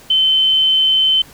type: tone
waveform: sine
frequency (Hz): 3071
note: G7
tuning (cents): -36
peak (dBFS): -10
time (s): 0.1-1.22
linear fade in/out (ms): 5
effects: pink hiss -42 dBFS RMS until 1.33 s